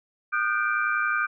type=tone cluster; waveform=sine; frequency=1222 / 1440 / 1551 / 2357 Hz; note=D#6 / F#6 / G6 / D7; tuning=-32 / -47 / -19 / +6 cents; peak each=-27 / -28 / -26 / -33 dBFS; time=0.32-1.27 s; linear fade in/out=20 ms; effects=none